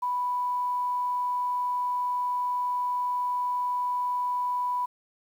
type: tone with quantisation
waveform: sine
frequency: 987.8 Hz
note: B5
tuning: in tune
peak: -25 dBFS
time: 0.02-4.86 s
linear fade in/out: 10 ms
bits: 9
effects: none